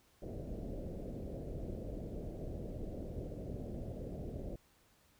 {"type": "low-pass noise", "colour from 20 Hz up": "pink", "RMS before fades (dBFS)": -43, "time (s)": [0.22, 4.56], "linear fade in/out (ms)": 5, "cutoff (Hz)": 630, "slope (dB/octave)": 48, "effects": ["pink hiss -69 dBFS RMS until 5.19 s"]}